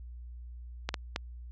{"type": "clicks", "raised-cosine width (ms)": 0.2, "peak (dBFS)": -13, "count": 3, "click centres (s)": [0.89, 0.942, 1.161], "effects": ["added 60 Hz sine -42 dBFS peak until 1.51 s", "low-pass 5000 Hz 12 dB/octave"]}